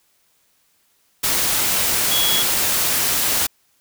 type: tone in noise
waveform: sine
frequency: 3344 Hz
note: G#7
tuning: 11 cents sharp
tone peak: -19 dBFS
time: 2.11-2.43 s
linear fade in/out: 10 ms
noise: white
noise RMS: -19 dBFS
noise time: 1.23-3.47 s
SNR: -3 dB
effects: white hiss -62 dBFS RMS until 3.8 s